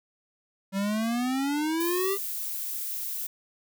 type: exponential sweep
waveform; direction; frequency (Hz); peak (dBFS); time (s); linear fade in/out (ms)
square; up; 191.3 to 402.8; -26; 0.72-2.18; 50
type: noise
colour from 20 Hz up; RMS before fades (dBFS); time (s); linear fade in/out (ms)
violet; -33; 1.8-3.27; 5
effects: none